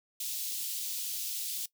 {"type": "high-pass noise", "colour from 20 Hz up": "white", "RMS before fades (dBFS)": -36, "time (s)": [0.2, 1.66], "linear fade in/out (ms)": 5, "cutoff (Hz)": 3100, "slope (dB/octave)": 24, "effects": ["noise-tail reverb RT60 0.1 s tail -20 dB re dry"]}